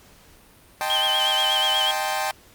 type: chord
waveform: sawtooth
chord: A half-diminished seventh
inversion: second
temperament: equal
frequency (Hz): 622.3 / 784 / 880 / 1046.5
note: Eb5 / G5 / A5 / C6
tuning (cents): 0 / 0 / 0 / 0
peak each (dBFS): -27 / -22 / -26 / -28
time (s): 0.81-2.31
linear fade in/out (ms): 0
type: tone with vibrato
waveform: sine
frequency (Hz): 3136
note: G7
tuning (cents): 0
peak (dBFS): -20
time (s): 0.9-1.91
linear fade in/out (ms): 0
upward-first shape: sine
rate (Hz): 8.3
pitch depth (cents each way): 71
effects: pink hiss -52 dBFS RMS until 2.54 s + Opus 48 kbps